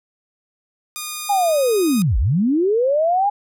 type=tone with pitch glide; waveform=5% pulse; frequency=1223 to 1243.7 Hz; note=D#6 to D#6; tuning=-30 to -1 cents; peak=-15 dBFS; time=0.96-2.02 s; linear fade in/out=0 ms; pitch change=+29 cents; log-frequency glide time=1.48-1.55 s
type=linear two-way sweep; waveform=sine; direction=down then up; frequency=830.6 to 43.3 to 830.6 Hz; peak=-14 dBFS; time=1.29-3.3 s; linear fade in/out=10 ms; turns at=2.18 s
effects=none

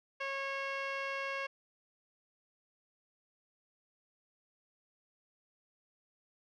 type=tone with low-pass filter; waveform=15% pulse; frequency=547 Hz; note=C#5; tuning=23 cents flat; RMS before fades=-38 dBFS; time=0.2-1.47 s; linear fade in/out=10 ms; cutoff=3200 Hz; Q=2.6; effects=none

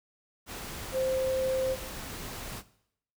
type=tone in noise; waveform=sine; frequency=523.3 Hz; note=C5; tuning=in tune; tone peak=-26 dBFS; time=0.92-1.77 s; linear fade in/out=50 ms; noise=pink; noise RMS=-40 dBFS; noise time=0.46-2.63 s; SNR=+11 dB; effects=noise-tail reverb RT60 0.7 s tail -17 dB re dry

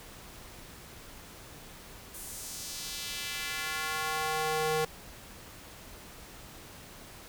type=tone with high-pass filter sweep; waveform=square; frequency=156.2 Hz; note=D#3; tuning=7 cents sharp; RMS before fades=-34 dBFS; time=2.14-4.85 s; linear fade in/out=5 ms; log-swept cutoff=10000 to 400 Hz; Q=1.2; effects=pink hiss -49 dBFS RMS until 7.28 s

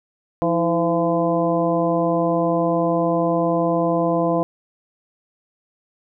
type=harmonic tone with a mistuned harmonic; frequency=170 Hz; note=F3; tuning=46 cents flat; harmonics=1 / 2 / 3 / 4 / 5 / 6; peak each=-24 / -22 / -22 / -22 / -32 / -27 dBFS; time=0.42-4.43 s; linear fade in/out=0 ms; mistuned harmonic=2; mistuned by=-67 cents; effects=none

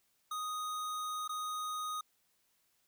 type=tone with dropouts; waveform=square; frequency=1244.5 Hz; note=D#6; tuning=in tune; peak=-37 dBFS; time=0.31-2.01 s; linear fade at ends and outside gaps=5 ms; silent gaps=1.278-1.292 s; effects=white hiss -75 dBFS RMS until 2.87 s

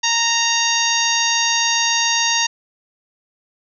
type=harmonic tone with a mistuned harmonic; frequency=927 Hz; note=A#5; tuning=10 cents flat; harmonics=1 / 2 / 3 / 4 / 5 / 6 / 7; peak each=-23 / -23 / -23 / -23 / -23 / -23 / -23 dBFS; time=0.03-2.47 s; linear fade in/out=10 ms; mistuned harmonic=6; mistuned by=+42 cents; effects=none

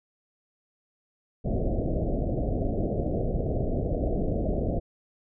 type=low-pass noise; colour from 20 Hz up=pink; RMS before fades=-27 dBFS; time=1.44-4.8 s; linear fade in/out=20 ms; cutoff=700 Hz; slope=96 dB/octave; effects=none

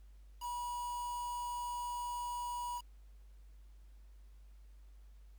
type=tone with quantisation; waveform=triangle; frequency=969 Hz; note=B5; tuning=33 cents flat; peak=-36 dBFS; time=0.4-2.82 s; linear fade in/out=50 ms; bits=8; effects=added 50 Hz sine -54 dBFS peak until 5.38 s + pink hiss -75 dBFS RMS until 5.38 s

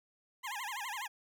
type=tone with vibrato; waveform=20% pulse; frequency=930 Hz; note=A#5; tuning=4 cents flat; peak=-33 dBFS; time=0.43-1.08 s; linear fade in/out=20 ms; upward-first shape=sine; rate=12 Hz; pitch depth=250 cents each way; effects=none

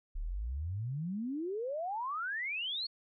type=exponential sweep; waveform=sine; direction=up; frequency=33.43 to 4435 Hz; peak=-34 dBFS; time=0.15-2.87 s; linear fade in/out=10 ms; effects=none

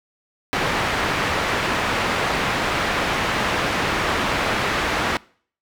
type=low-pass noise; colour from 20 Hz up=white; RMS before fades=-22 dBFS; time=0.53-5.17 s; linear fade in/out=0 ms; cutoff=2000 Hz; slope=12 dB/octave; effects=noise-tail reverb RT60 0.5 s tail -23 dB re dry

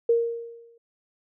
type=tone with exponential decay; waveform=sine; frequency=465.7 Hz; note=A#4; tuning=2 cents flat; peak=-15 dBFS; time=0.09-0.78 s; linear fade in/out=5 ms; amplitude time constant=150 ms; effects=none

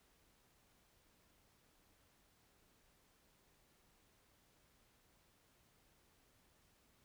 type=silence; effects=pink hiss -73 dBFS RMS until 7.04 s

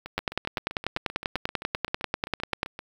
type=two click trains; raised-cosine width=0.3 ms; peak=-20 / -9 dBFS; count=22 / 26; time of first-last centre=0.06-2.791 / 0.18-2.631 s; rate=7.69 / 10.2 Hz; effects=7-bit

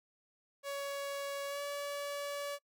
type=tone with pitch glide; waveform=sawtooth; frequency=561 to 571.8 Hz; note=C#5 to D5; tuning=+21 to -46 cents; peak=-33 dBFS; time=0.63-2.59 s; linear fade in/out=50 ms; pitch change=+33 cents; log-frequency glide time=1.47-1.61 s; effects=noise-tail reverb RT60 0.1 s tail -25 dB re dry + MP3 96 kbps

